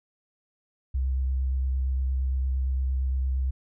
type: tone with vibrato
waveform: sine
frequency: 65.41 Hz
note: C2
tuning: in tune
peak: -23 dBFS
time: 0.94-3.51 s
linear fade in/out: 10 ms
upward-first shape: square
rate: 8.7 Hz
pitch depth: 14 cents each way
effects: none